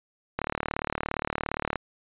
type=click train; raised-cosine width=0.5 ms; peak=-12 dBFS; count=52; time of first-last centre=0.39-1.757 s; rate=37.3 Hz; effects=resampled to 8000 Hz

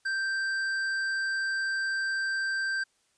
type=tone with tanh clipping; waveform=triangle; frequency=1568 Hz; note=G6; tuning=in tune; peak=-29 dBFS; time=0.05-2.84 s; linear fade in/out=10 ms; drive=14 dB; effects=white hiss -70 dBFS RMS until 3.17 s + resampled to 22050 Hz

